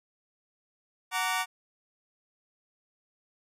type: chord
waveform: 20% pulse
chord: Gb augmented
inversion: none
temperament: just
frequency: 740 / 925 / 1156.2 Hz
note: Gb5 / Bb5 / D6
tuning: 0 / -14 / -27 cents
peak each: -27 dBFS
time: 1.11-1.46 s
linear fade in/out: 50 ms
effects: resampled to 32000 Hz